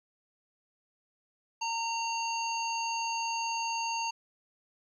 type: harmonic tone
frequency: 919 Hz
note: A#5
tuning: 25 cents flat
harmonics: 1 / 3 / 5 / 7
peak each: -32 / -37 / -39 / -40 dBFS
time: 1.61-4.11 s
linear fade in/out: 10 ms
effects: 11-bit